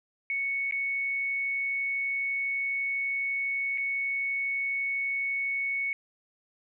sine tone with dropouts, 2217 Hz, C#7, in tune, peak -27 dBFS, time 0.3-5.93 s, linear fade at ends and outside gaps 1 ms, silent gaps 0.711-0.723 / 3.776-3.781 s, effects none

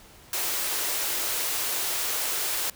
white high-pass noise, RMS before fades -28 dBFS, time 0.33-2.7 s, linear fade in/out 2 ms, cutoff 310 Hz, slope 48 dB/octave, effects pink hiss -51 dBFS RMS until 2.75 s

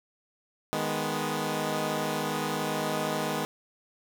10% pulse chord, G# minor, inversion second, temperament equal, 155.56 / 207.7 / 246.9 Hz, D#3 / G#3 / B3, 0 / 0 / 0 cents, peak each -24 / -24 / -25 dBFS, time 0.73-3.45 s, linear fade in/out 0 ms, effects none

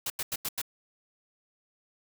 white noise bursts, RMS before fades -32 dBFS, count 5, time 0.06-0.617 s, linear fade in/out 5 ms, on 41 ms, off 88 ms, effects none

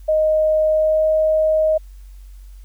sine tone with pitch glide, 622.3 to 626.3 Hz, D#5 to D#5, 0 to +11 cents, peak -13 dBFS, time 0.08-1.78 s, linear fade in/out 10 ms, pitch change +11 cents, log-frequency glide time 0.7-1.06 s, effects added 47 Hz sine -36 dBFS peak until 2.64 s + white hiss -58 dBFS RMS until 2.64 s

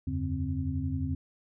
sine tone cluster, 82.8 / 94.2 / 142.2 / 262.7 Hz, E2 / F#2 / C#3 / C4, +8 / +32 / +45 / +7 cents, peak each -33 / -35 / -35 / -34 dBFS, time 0.07-1.15 s, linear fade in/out 5 ms, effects none

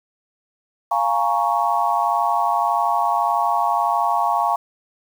sine chord, Bb minor seventh, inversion second, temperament equal, 698.5 / 830.6 / 932.3 / 1108.7 Hz, F5 / Ab5 / Bb5 / Db6, 0 / 0 / 0 / 0 cents, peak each -22 dBFS, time 0.91-4.56 s, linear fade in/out 5 ms, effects 7-bit

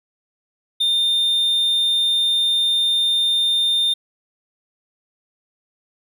triangle tone, 3620 Hz, A7, 48 cents sharp, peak -14 dBFS, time 0.8-3.94 s, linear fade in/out 10 ms, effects none

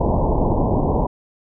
pink low-pass noise, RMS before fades -18 dBFS, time 0-1.07 s, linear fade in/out 10 ms, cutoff 1000 Hz, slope 96 dB/octave, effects none

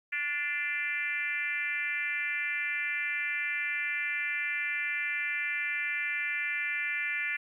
sine tone with frequency modulation, 2060 Hz, C7, 28 cents flat, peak -29 dBFS, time 0.12-7.37 s, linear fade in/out 10 ms, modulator 309 Hz, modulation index 1.5, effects 11-bit

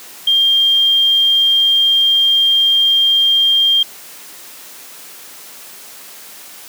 sine tone, 3198 Hz, G7, 34 cents sharp, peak -9 dBFS, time 0.27-3.83 s, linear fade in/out 5 ms, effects white hiss -36 dBFS RMS until 6.68 s + high-pass 200 Hz 12 dB/octave

